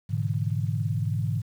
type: chord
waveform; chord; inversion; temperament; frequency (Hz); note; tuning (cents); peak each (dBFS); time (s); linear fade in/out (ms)
sine; E dominant seventh; first; equal with one note detuned; 105.15 / 123.47 / 146.83 / 164.81; G#2 / B2 / D3 / E3; +22 / 0 / 0 / 0; -27 / -31 / -30 / -33; 0.09-1.42; 20
effects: 9-bit